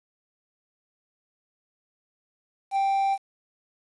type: tone with quantisation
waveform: triangle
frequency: 784 Hz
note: G5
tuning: in tune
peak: -19 dBFS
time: 2.71-3.18 s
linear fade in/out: 50 ms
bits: 8
effects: resampled to 24000 Hz